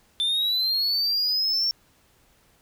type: linear sweep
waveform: triangle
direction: up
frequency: 3529 to 5490 Hz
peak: -20 dBFS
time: 0.2-1.71 s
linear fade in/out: 0 ms
effects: pink hiss -61 dBFS RMS until 2.61 s